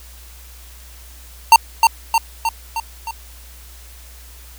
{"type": "tone with echo", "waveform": "square", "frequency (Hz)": 911, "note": "A#5", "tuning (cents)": -40, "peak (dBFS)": -4, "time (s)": [1.52, 1.56], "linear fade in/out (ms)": 2, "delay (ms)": 310, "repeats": 5, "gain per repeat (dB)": -4, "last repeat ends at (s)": 3.11, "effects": ["added 60 Hz sine -39 dBFS peak until 4.58 s", "white hiss -44 dBFS RMS until 4.58 s"]}